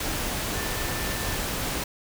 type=tone in noise; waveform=sine; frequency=1775 Hz; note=A6; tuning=15 cents sharp; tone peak=-38 dBFS; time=0.55-1.37 s; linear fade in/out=5 ms; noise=pink; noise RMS=-29 dBFS; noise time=0-1.84 s; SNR=-12 dB; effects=none